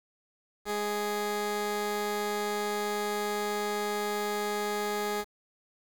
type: tone pair together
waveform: 15% pulse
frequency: 207.7 / 415.4 Hz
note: G#3 / G#4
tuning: 0 / 0 cents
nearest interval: octave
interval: 1200 cents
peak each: -30 / -26 dBFS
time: 0.65-5.25 s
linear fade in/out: 50 ms
effects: 8-bit